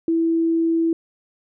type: tone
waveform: sine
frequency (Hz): 329.6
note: E4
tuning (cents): 0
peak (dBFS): -16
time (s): 0.08-0.93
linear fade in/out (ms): 2
effects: none